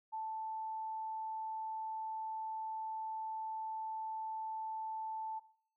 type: tone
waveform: sine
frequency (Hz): 880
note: A5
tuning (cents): 0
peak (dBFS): -38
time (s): 0.12-5.4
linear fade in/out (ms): 20
effects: noise-tail reverb RT60 0.6 s tail -18 dB re dry